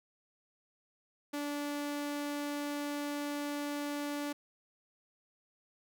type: tone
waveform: sawtooth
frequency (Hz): 290.2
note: D4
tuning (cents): -21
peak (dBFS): -31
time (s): 1.33-4.33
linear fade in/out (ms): 10
effects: none